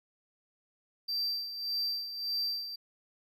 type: tone with tremolo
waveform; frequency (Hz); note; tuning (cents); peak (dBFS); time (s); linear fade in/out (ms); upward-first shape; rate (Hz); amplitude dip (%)
triangle; 4689; D8; -4; -28; 1.08-2.76; 10; sine; 1.7; 65
effects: none